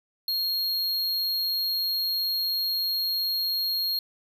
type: tone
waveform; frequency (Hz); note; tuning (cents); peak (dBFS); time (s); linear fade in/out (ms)
square; 4261; C8; +31; -25; 0.28-3.99; 2
effects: none

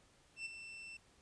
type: tone with ADSR envelope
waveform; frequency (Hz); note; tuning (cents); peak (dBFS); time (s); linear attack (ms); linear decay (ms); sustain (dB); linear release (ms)
40% pulse; 2679; E7; +27; -38; 0.36-0.97; 97; 14; -9; 4
effects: pink hiss -68 dBFS RMS until 1.21 s + resampled to 22050 Hz

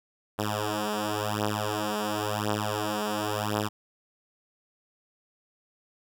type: beating tone pair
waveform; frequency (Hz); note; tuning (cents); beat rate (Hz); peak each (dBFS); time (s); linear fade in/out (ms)
5% pulse; 105 / 105.94; G#2 / G#2; +19 / +35; 0.94; -19; 0.38-3.69; 20
effects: none

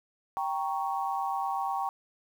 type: chord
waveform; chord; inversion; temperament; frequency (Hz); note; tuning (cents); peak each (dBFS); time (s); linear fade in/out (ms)
sine; G diminished; none; equal; 784 / 932.3 / 1108.7; G5 / Bb5 / Db6; 0 / 0 / 0; -31 / -34 / -34; 0.37-1.89; 0
effects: 9-bit

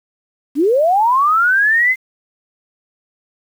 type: linear sweep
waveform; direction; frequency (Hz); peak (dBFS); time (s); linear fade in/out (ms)
sine; up; 256.7 to 2093; -10; 0.55-1.96; 50
effects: 7-bit

